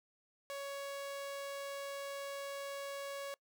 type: tone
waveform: sawtooth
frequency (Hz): 558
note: C#5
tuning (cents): +11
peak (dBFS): -37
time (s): 0.5-3.34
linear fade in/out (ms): 0
effects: noise-tail reverb RT60 0.1 s tail -24 dB re dry